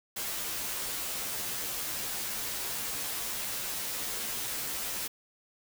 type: noise with comb filter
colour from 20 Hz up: white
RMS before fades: -35 dBFS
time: 0.16-5.08 s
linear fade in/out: 10 ms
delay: 12 ms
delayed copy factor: -1
effects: none